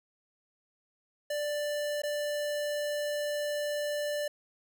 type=tone with dropouts; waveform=square; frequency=589 Hz; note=D5; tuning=5 cents sharp; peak=-31 dBFS; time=1.3-4.28 s; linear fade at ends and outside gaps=5 ms; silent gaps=2.02-2.034 s; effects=none